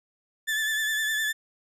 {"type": "tone with vibrato", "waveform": "35% pulse", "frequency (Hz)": 1748, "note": "A6", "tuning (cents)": -12, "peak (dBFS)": -23, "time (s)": [0.47, 1.33], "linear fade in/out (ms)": 20, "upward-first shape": "sine", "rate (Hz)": 9.8, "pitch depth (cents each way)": 34, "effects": ["resampled to 32000 Hz"]}